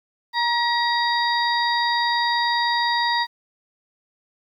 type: harmonic tone with a mistuned harmonic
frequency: 945 Hz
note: A#5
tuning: 23 cents sharp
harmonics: 1 / 2 / 4 / 5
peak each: -21 / -24 / -27 / -28 dBFS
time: 0.33-3.27 s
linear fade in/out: 50 ms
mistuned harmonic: 2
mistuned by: +19 cents
effects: 9-bit